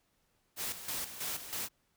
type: noise with tremolo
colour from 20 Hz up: white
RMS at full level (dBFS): -37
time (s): 0.56-1.69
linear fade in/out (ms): 50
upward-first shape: square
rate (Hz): 3.1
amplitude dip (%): 65
effects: pink hiss -75 dBFS RMS until 1.96 s